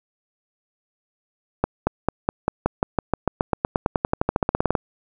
accelerating click train, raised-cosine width 1 ms, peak -4 dBFS, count 28, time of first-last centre 1.64-4.752 s, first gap 230 ms, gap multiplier 0.94, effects none

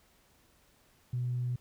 sine tone, 123.47 Hz, B2, in tune, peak -29 dBFS, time 1.13-1.56 s, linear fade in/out 5 ms, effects tanh soft clip ceiling -25 dBFS + pink hiss -66 dBFS RMS until 1.6 s

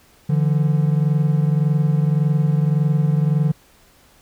triangle tone pair together, 147.2 / 168.96 Hz, D3 / E3, +4 / +43 cents, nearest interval major second, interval 239 cents, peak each -14 / -18 dBFS, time 0.29-3.52 s, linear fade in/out 10 ms, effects pink hiss -53 dBFS RMS until 4.21 s

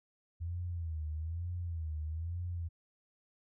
sine tone with vibrato, 82.41 Hz, E2, in tune, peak -35 dBFS, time 0.4-2.69 s, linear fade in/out 20 ms, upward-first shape sine, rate 1.1 Hz, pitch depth 120 cents each way, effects none

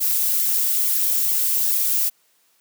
violet noise with flanger, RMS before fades -20 dBFS, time 0-2.1 s, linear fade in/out 20 ms, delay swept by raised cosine 0.89 to 6.49 ms, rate 2.3 Hz, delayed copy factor +0.75, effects white hiss -62 dBFS RMS until 2.6 s + high-pass 200 Hz 12 dB/octave

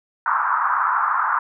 white band-pass noise, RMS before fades -20 dBFS, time 0.26-1.39 s, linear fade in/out 2 ms, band 920 to 1400 Hz, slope 48 dB/octave, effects none

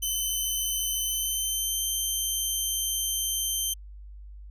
5% pulse tone with pitch glide, 3046 to 3119 Hz, F#7 to G7, +50 to -9 cents, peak -18 dBFS, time 0.02-3.74 s, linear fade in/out 10 ms, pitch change +41 cents, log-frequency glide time 0.99-1.85 s, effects added 50 Hz sine -41 dBFS peak until 4.5 s + resampled to 32000 Hz

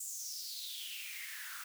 white noise with high-pass filter sweep, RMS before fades -44 dBFS, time 0-1.64 s, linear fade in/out 5 ms, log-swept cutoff 7700 to 1300 Hz, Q 6.2, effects none

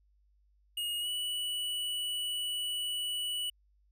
square tone with pitch glide, 2869 to 2951 Hz, F7 to F#7, +46 to -5 cents, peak -33 dBFS, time 0.77-3.5 s, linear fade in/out 5 ms, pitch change +49 cents, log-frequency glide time 1-1.08 s, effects added 50 Hz sine -65 dBFS peak until 3.91 s

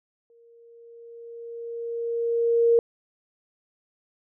sine tone with exponential growth, 466.2 Hz, A#4, in tune, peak -14 dBFS, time 0.3-2.79 s, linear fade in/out 1 ms, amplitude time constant 540 ms, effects none

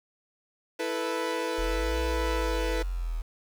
sawtooth chord, E suspended fourth, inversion none, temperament equal, 329.6 / 440 / 493.9 Hz, E4 / A4 / B4, 0 / 0 / 0 cents, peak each -30 / -30 / -27 dBFS, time 0.79-2.83 s, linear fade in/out 10 ms
sine exponential two-way sweep, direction up then down, 39.86 to 60.1 to 39.86 Hz, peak -28 dBFS, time 1.58-3.22 s, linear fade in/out 10 ms, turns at 2.01 s
effects low-pass 6000 Hz 12 dB/octave + 8-bit

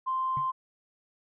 sine tone, 1044 Hz, C6, 4 cents flat, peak -26 dBFS, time 0.06-0.52 s, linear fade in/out 20 ms
sine tone with exponential decay, 140 Hz, C#3, 18 cents sharp, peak -31 dBFS, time 0.37-0.49 s, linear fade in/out 0 ms, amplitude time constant 26 ms
effects tanh soft clip ceiling -19 dBFS

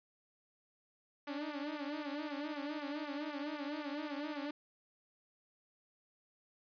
sawtooth tone with flanger, 293.7 Hz, D4, in tune, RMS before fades -41 dBFS, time 1.27-4.51 s, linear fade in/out 5 ms, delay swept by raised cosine 0.21 to 6.01 ms, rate 3.9 Hz, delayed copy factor -1, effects resampled to 11025 Hz

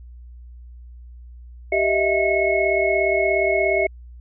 sine tone cluster, 390.1 / 625 / 662 / 2184 Hz, G4 / D#5 / E5 / C#7, -8 / +8 / +7 / -26 cents, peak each -22 dBFS, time 1.72-3.87 s, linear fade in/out 5 ms, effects added 60 Hz sine -38 dBFS peak until 4.2 s

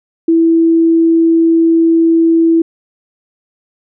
sine tone, 329.6 Hz, E4, in tune, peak -6 dBFS, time 0.28-2.62 s, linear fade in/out 5 ms, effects none

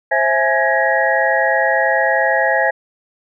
sine tone cluster, 531 / 660 / 837 / 1664 / 1897 Hz, C5 / E5 / G#5 / G#6 / A#6, +25 / +2 / +13 / +3 / +30 cents, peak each -19 dBFS, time 0.11-2.71 s, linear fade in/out 10 ms, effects none

